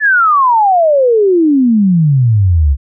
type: exponential sweep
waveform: sine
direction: down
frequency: 1768 to 65.41 Hz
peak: -6 dBFS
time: 0-2.77 s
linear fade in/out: 50 ms
effects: none